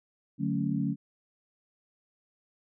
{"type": "chord", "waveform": "sine", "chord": "D major seventh", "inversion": "none", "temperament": "equal", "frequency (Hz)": [146.83, 185, 220, 277.2], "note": ["D3", "F#3", "A3", "C#4"], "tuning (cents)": [0, 0, 0, 0], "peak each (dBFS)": -32, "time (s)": [0.38, 0.96], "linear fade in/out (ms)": 50, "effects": []}